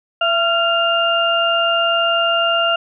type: tone cluster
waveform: sine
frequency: 673 / 1381 / 2804 Hz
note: E5 / F6 / F7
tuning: +36 / -20 / +6 cents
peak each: -18 dBFS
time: 0.21-2.76 s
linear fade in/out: 5 ms
effects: none